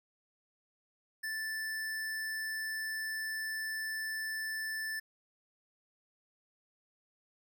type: tone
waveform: square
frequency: 1760 Hz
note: A6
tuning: in tune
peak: -36 dBFS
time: 1.23-5 s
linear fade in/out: 10 ms
effects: none